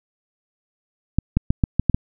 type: clicks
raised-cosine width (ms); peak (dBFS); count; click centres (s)
5; -4; 7; 1.186 / 1.37 / 1.505 / 1.638 / 1.796 / 1.897 / 1.945
effects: none